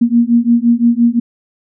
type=beating tone pair; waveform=sine; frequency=233.1 / 238.9 Hz; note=A#3 / A#3; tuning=0 / +43 cents; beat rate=5.8 Hz; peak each=-11 dBFS; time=0.01-1.2 s; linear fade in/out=10 ms; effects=none